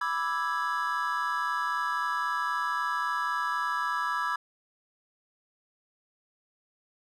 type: chord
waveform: triangle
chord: E dominant seventh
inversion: second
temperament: equal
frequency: 987.8 / 1174.7 / 1318.5 / 1661.2 Hz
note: B5 / D6 / E6 / G#6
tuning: 0 / 0 / 0 / 0 cents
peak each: -31 dBFS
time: 0.01-4.36 s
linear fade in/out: 5 ms
effects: none